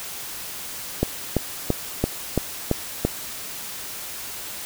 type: click train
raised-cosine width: 2 ms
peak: -5 dBFS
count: 7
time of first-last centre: 1.03-3.05 s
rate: 2.97 Hz
effects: white hiss -34 dBFS RMS until 4.65 s